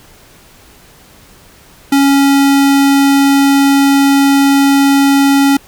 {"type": "tone", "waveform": "square", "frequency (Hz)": 277.6, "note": "C#4", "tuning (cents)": 3, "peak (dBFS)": -7, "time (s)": [1.92, 5.57], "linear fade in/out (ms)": 5, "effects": ["pink hiss -42 dBFS RMS until 5.67 s"]}